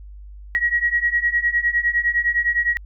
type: beating tone pair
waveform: sine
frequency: 1900 / 1909.8 Hz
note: A#6 / A#6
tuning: +33 / +41 cents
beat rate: 9.8 Hz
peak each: -21 / -19 dBFS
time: 0.55-2.77 s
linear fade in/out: 0 ms
effects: added 50 Hz sine -36 dBFS peak until 2.85 s